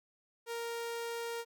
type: tone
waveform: sawtooth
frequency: 466.2 Hz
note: A#4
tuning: in tune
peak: -33 dBFS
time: 0.46-1.45 s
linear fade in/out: 50 ms
effects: none